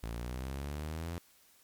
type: exponential sweep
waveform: sawtooth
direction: up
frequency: 55.4 to 87.2 Hz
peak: -33 dBFS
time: 0.03-1.18 s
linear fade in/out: 0 ms
effects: white hiss -64 dBFS RMS until 1.63 s + MP3 96 kbps